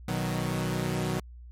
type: chord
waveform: sawtooth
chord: B major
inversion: none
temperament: equal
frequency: 123.47 / 155.56 / 185 Hz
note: B2 / D#3 / F#3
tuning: 0 / 0 / 0 cents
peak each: -28 dBFS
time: 0.08-1.2 s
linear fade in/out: 5 ms
effects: added 60 Hz sine -43 dBFS peak until 1.51 s + MP3 64 kbps